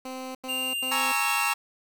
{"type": "tone bursts", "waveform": "15% pulse", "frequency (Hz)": 259.2, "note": "C4", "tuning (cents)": -16, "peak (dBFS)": -28, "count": 3, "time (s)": [0.05, 1.122], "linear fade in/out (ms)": 5, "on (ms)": 300, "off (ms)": 86}
{"type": "tone with pitch glide", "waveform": "square", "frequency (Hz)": [2794, 2729], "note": ["F7", "F7"], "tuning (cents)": [0, -41], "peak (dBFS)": -28, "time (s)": [0.48, 1.54], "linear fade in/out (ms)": 20, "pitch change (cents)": -41, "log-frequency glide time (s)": [0.94, 1.09]}
{"type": "chord", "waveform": "sawtooth", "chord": "A# half-diminished seventh", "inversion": "third", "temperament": "equal", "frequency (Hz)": [830.6, 932.3, 1108.7, 1318.5], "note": ["G#5", "A#5", "C#6", "E6"], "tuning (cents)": [0, 0, 0, 0], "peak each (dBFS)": -27, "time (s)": [0.91, 1.54], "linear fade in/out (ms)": 10}
{"effects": ["9-bit"]}